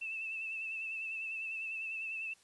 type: tone with vibrato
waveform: sine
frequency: 2637 Hz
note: E7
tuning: in tune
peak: -37 dBFS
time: 0.01-2.34 s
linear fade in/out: 10 ms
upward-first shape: sine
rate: 10 Hz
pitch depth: 38 cents each way
effects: white hiss -66 dBFS RMS until 2.43 s + resampled to 24000 Hz